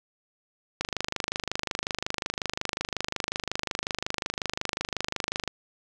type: click train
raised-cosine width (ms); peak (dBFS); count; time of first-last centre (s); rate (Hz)
0.2; -10; 120; 0.81-5.477; 25.5
effects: none